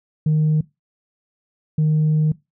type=tone bursts at uneven times; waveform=sine; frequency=154.3 Hz; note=D#3; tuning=14 cents flat; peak=-12 dBFS; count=2; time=0.26-0.61 / 1.78-2.32 s; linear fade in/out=5 ms; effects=noise-tail reverb RT60 0.2 s tail -20 dB re dry + tanh soft clip ceiling -12 dBFS